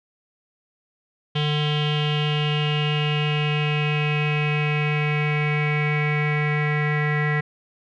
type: tone with low-pass filter sweep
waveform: square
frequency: 149.5 Hz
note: D3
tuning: 31 cents sharp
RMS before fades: -22 dBFS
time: 1.35-7.41 s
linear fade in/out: 10 ms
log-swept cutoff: 3200 to 2000 Hz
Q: 7.7
effects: none